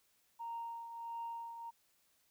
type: tone with tremolo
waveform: sine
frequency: 928 Hz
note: A#5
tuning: 8 cents flat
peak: -38 dBFS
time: 0.39-1.71 s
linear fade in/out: 20 ms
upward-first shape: triangle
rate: 1.5 Hz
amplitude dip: 60%
effects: tanh soft clip ceiling -36 dBFS + white hiss -74 dBFS RMS until 2.3 s